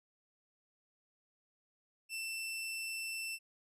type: tone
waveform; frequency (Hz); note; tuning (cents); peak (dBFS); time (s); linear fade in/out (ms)
sawtooth; 2672; E7; +23; -35; 2.09-3.39; 50
effects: resampled to 32000 Hz